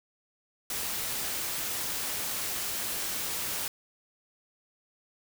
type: noise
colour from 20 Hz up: white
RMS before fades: -33 dBFS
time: 0.7-3.68 s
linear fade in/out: 2 ms
effects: none